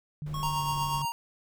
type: tone with pitch glide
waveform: sine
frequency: 150 to 142.24 Hz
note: D3 to C#3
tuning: +37 to +45 cents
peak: -33 dBFS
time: 0.22-1.05 s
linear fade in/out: 0 ms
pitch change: -92 cents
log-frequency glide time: 0.4-0.66 s
type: noise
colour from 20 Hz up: brown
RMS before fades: -42 dBFS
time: 0.26-1.02 s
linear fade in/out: 5 ms
type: tone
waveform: square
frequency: 1095 Hz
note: C#6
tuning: 22 cents flat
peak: -35 dBFS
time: 0.34-1.02 s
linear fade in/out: 2 ms
type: tone with tremolo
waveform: square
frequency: 932.3 Hz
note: A#5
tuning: in tune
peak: -28 dBFS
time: 0.43-1.12 s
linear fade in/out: 0 ms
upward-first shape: triangle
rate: 8.3 Hz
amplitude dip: 55%
effects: none